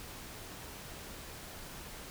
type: silence
effects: pink hiss -47 dBFS RMS until 2.1 s